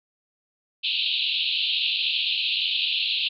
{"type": "band-pass noise", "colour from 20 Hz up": "pink", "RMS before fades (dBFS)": -25, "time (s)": [0.83, 3.29], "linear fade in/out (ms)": 20, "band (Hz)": [2600, 4200], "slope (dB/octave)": 96, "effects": []}